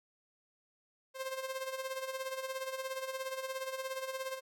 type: tone with tremolo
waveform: sawtooth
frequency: 527 Hz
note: C5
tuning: 12 cents sharp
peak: -31 dBFS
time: 1.14-4.41 s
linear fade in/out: 50 ms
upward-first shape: sine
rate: 17 Hz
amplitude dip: 65%
effects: none